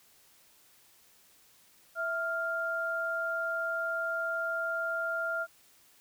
sine tone pair together, 659.2 / 1396.9 Hz, E5 / F6, 0 / 0 cents, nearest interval octave + minor second, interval 1300 cents, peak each -35 / -31 dBFS, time 1.95-5.47 s, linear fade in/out 50 ms, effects white hiss -62 dBFS RMS until 6 s

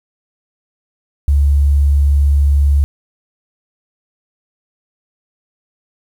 sine tone, 71.1 Hz, C#2, 45 cents sharp, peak -8 dBFS, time 1.28-2.84 s, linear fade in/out 0 ms, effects 7-bit

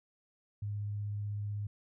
sine tone with vibrato, 103.2 Hz, G#2, 10 cents flat, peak -34 dBFS, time 0.62-1.67 s, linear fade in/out 5 ms, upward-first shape sine, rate 16 Hz, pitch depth 9 cents each way, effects none

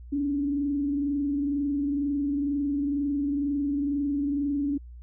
sine tone with frequency modulation, 284.7 Hz, C#4, 46 cents sharp, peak -24 dBFS, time 0.12-4.78 s, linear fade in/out 10 ms, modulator 22.1 Hz, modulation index 0.42, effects added 60 Hz sine -41 dBFS peak until 5.02 s

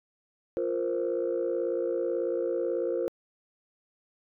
sine chord, F suspended fourth, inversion none, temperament just, 349.2 / 465.6 / 523.8 Hz, F4 / Bb4 / C5, 0 / -2 / +2 cents, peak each -30 dBFS, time 0.57-3.08 s, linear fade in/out 0 ms, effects tanh soft clip ceiling -20 dBFS

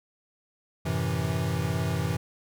square chord, F# half-diminished seventh, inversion none, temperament equal with one note detuned, 92.5 / 110 / 129.91 / 164.81 Hz, F#2 / A2 / C3 / E3, 0 / 0 / -12 / 0 cents, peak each -32 / -34 / -32 / -31 dBFS, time 0.85-2.17 s, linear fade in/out 10 ms, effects none

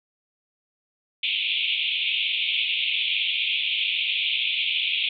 white band-pass noise, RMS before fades -25 dBFS, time 1.23-5.09 s, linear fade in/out 5 ms, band 2300 to 3600 Hz, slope 96 dB/octave, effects none

